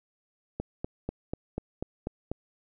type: click train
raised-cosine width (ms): 2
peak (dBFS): -18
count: 8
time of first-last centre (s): 0.6-2.316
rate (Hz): 4.08
effects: none